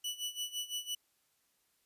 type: tone with tremolo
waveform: sawtooth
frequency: 2960 Hz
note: F#7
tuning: in tune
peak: -31 dBFS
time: 0.04-0.95 s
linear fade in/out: 5 ms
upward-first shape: sine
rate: 5.9 Hz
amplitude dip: 85%
effects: white hiss -75 dBFS RMS until 1.85 s + resampled to 32000 Hz

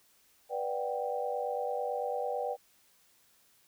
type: chord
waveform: sine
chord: G major seventh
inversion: first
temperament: just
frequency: 490 / 588 / 735 / 784 Hz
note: B4 / D5 / F#5 / G5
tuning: -14 / +2 / -12 / 0 cents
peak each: -35 / -37 / -40 / -36 dBFS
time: 0.49-2.57 s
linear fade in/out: 50 ms
effects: white hiss -66 dBFS RMS until 3.67 s

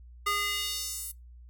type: tone with high-pass filter sweep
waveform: square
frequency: 409 Hz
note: G#4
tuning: 26 cents flat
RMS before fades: -32 dBFS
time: 0.26-1.12 s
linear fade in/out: 10 ms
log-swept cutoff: 1200 to 11000 Hz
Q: 1.6
effects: noise-tail reverb RT60 0.2 s tail -22 dB re dry + added 60 Hz sine -47 dBFS peak until 1.49 s

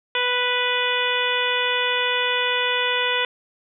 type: harmonic tone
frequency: 493.9 Hz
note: B4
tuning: in tune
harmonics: 1 / 2 / 3 / 4 / 5 / 6 / 7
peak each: -27 / -27 / -27 / -27 / -27 / -27 / -27 dBFS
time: 0.15-3.25 s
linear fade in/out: 2 ms
effects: none

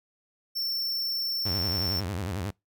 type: tone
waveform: square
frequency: 5410 Hz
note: E8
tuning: 44 cents sharp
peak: -28 dBFS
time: 0.55-2.01 s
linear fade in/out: 20 ms
type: tone with vibrato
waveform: sawtooth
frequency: 93.9 Hz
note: F#2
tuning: 26 cents sharp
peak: -26 dBFS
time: 1.45-2.51 s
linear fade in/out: 10 ms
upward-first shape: sine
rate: 11 Hz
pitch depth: 210 cents each way
effects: noise-tail reverb RT60 0.2 s tail -26 dB re dry

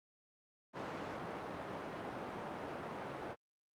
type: band-pass noise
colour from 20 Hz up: white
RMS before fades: -44 dBFS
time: 0.73-3.36 s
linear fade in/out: 50 ms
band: 120 to 960 Hz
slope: 12 dB/octave
effects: Opus 48 kbps

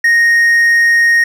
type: tone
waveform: triangle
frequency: 1863 Hz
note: A#6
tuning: 2 cents flat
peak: -5 dBFS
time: 0.04-1.24 s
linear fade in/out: 5 ms
effects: none

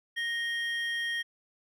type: tone pair together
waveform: triangle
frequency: 1864.7 / 3212 Hz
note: A#6 / G7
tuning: 0 / +41 cents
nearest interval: major sixth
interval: 941 cents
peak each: -29 / -34 dBFS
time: 0.16-1.23 s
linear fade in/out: 20 ms
effects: none

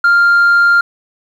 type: tone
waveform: sine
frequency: 1396.9 Hz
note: F6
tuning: in tune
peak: -4 dBFS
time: 0.04-0.81 s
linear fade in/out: 5 ms
effects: tanh soft clip ceiling -5 dBFS + 7-bit

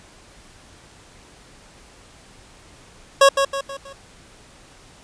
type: tone with echo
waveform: 25% pulse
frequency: 550 Hz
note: C#5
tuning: 14 cents flat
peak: -5 dBFS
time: 3.21-3.29 s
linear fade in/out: 5 ms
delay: 160 ms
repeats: 4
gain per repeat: -7 dB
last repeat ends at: 3.93 s
effects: pink hiss -48 dBFS RMS until 5.03 s + resampled to 22050 Hz

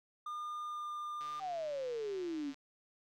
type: tone with pitch glide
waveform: triangle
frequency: 1210 to 1202.3 Hz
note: D#6 to D6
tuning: -49 to +40 cents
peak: -37 dBFS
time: 0.26-1.4 s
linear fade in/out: 5 ms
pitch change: -11 cents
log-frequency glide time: 0.66-0.87 s
type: click train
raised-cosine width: 0.2 ms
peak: -37 dBFS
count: 197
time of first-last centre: 1.21-2.543 s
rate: 147 Hz
type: exponential sweep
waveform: sine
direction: down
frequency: 792 to 266.9 Hz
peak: -36 dBFS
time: 1.39-2.54 s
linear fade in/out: 50 ms
effects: none

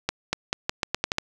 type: accelerating click train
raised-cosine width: 0.2 ms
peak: -6 dBFS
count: 9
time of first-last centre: 0.09-1.184 s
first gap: 240 ms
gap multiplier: 0.83
effects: none

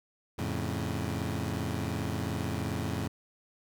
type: chord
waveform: 20% pulse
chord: F augmented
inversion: none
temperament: equal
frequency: 87.31 / 110 / 138.59 Hz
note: F2 / A2 / C#3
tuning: 0 / 0 / 0 cents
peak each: -30 / -30 / -32 dBFS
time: 0.38-3.08 s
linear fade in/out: 10 ms
effects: none

